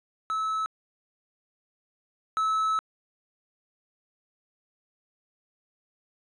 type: tone pair in turn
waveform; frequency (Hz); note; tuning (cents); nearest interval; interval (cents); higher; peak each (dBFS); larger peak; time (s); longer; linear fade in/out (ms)
triangle; 1300 / 1300; E6 / E6; -24 / -24; unison; 0; neither; -24 / -21; second; 0.3-0.66 / 2.37-2.79; second; 0
effects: resampled to 24000 Hz